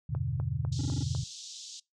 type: chord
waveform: sine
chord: E minor seventh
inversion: none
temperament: equal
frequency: 82.41 / 98 / 123.47 / 146.83 Hz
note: E2 / G2 / B2 / D3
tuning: 0 / 0 / 0 / 0 cents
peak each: -37 / -36 / -33 / -34 dBFS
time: 0.09-1.24 s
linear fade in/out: 10 ms
type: click train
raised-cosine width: 1 ms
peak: -28 dBFS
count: 5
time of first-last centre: 0.15-1.15 s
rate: 4 Hz
type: band-pass noise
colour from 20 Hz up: white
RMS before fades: -45 dBFS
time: 0.72-1.8 s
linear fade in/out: 5 ms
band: 3300 to 7100 Hz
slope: 48 dB/octave
type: tone bursts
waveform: triangle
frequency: 277.2 Hz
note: C#4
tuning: in tune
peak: -31 dBFS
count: 6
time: 0.79-1.026 s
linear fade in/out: 2 ms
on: 21 ms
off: 22 ms
effects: noise-tail reverb RT60 0.2 s tail -23 dB re dry